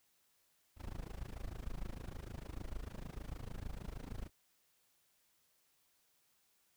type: noise with amplitude modulation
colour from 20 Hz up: brown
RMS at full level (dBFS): -41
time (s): 0.76-4.3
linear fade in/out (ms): 50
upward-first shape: sine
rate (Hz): 26.6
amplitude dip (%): 95
effects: white hiss -75 dBFS RMS until 6.76 s